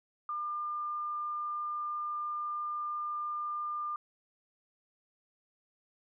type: tone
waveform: sine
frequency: 1201 Hz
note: D6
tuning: 38 cents sharp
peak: -33 dBFS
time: 0.29-3.96 s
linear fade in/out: 2 ms
effects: none